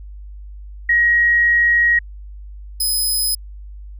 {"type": "tone pair in turn", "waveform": ["sine", "10% pulse"], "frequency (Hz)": [1893, 5054], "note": ["A#6", "D#8"], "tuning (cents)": [26, 26], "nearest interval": "octave + perfect fourth", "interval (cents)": 1700, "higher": "second", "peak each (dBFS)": -11, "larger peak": "neither", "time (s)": [[0.89, 1.99], [2.8, 3.35]], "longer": "first", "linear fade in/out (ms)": 5, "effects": ["added 50 Hz sine -32 dBFS peak until 3.99 s"]}